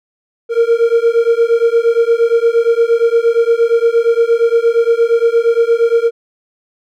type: beating tone pair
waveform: triangle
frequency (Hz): 460 / 468.6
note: A#4 / A#4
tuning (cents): -23 / +9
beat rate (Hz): 8.6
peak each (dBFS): -10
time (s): 0.49-6.11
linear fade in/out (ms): 50
effects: none